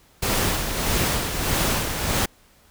pink noise with tremolo, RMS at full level -21 dBFS, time 0.22-2.26 s, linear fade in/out 10 ms, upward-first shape sine, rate 1.6 Hz, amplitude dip 50%, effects pink hiss -56 dBFS RMS until 2.7 s

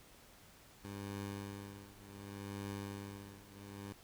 15% pulse tone with tremolo, 100 Hz, G2, 35 cents sharp, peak -34 dBFS, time 0.84-3.93 s, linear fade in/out 5 ms, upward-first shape triangle, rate 0.67 Hz, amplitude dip 90%, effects pink hiss -61 dBFS RMS until 4.03 s

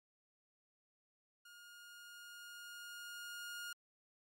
sawtooth tone with level ramp, 1424 Hz, F6, 33 cents sharp, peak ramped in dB -53 to -40 dBFS, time 1.45-3.73 s, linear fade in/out 5 ms, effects MP3 64 kbps

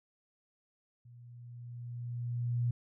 sine tone with level ramp, 120.3 Hz, B2, 45 cents flat, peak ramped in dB -52 to -27 dBFS, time 1.05-2.71 s, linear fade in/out 5 ms, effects none

